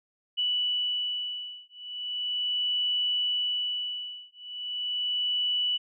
sine beating tone pair, 2960 / 2960.38 Hz, F#7 / F#7, 0 / 0 cents, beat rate 0.38 Hz, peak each -30 dBFS, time 0.37-5.78 s, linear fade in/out 20 ms, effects none

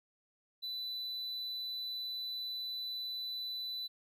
triangle tone, 3989 Hz, B7, 17 cents sharp, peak -36 dBFS, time 0.62-3.88 s, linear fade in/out 20 ms, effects 13-bit

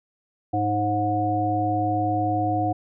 harmonic tone with a mistuned harmonic, 103.83 Hz, G#2, in tune, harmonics 1 / 3 / 5 / 7, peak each -27 / -26 / -33 / -23 dBFS, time 0.53-2.73 s, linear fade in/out 10 ms, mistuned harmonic 5, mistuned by +39 cents, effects none

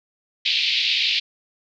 white band-pass noise, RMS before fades -21 dBFS, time 0.45-1.2 s, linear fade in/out 10 ms, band 2300 to 4400 Hz, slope 48 dB/octave, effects none

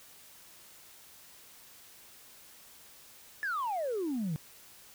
sine exponential sweep, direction down, 1760 to 146.7 Hz, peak -29 dBFS, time 3.43-4.36 s, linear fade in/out 0 ms, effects tanh soft clip ceiling -28 dBFS + white hiss -55 dBFS RMS until 4.94 s

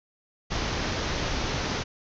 pink low-pass noise, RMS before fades -29 dBFS, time 0.5-1.84 s, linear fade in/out 20 ms, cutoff 6400 Hz, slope 96 dB/octave, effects none

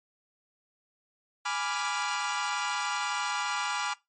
sawtooth chord, G# diminished seventh, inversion none, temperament equal, 830.6 / 987.8 / 1174.7 / 1396.9 Hz, G#5 / B5 / D6 / F6, 0 / 0 / 0 / 0 cents, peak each -31 dBFS, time 1.45-3.94 s, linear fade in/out 10 ms, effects noise-tail reverb RT60 0.2 s tail -21 dB re dry + MP3 32 kbps

